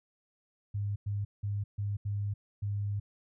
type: tone bursts at uneven times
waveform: sine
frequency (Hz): 101.9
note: G#2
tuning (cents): -32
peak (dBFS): -30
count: 6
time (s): 0.74-0.96 / 1.06-1.25 / 1.43-1.64 / 1.78-1.97 / 2.05-2.34 / 2.62-3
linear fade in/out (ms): 10
effects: none